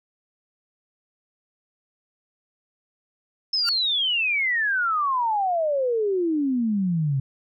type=exponential sweep; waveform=sine; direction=down; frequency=5280 to 130.81 Hz; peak=-20 dBFS; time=3.53-7.2 s; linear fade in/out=5 ms
type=tone with exponential growth; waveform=35% pulse; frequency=1400 Hz; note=F6; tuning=4 cents sharp; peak=-19 dBFS; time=3.61-3.69 s; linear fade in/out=1 ms; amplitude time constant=16 ms
effects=none